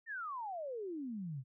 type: exponential sweep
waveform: sine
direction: down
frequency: 1864.7 to 122.7 Hz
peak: -39 dBFS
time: 0.06-1.44 s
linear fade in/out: 50 ms
effects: none